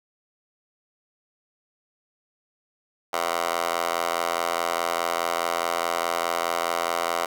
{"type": "tone with high-pass filter", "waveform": "10% pulse", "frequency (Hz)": 84.8, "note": "E2", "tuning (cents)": 50, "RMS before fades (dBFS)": -26, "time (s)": [3.13, 7.26], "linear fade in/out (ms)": 5, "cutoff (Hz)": 790, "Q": 4.5, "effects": []}